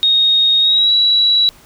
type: tone with pitch glide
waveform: sine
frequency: 3729 to 3912 Hz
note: A#7 to B7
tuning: 0 to -17 cents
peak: -9 dBFS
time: 0.03-1.49 s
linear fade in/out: 0 ms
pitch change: +83 cents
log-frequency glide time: 0.6-0.92 s
effects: pink hiss -45 dBFS RMS until 1.65 s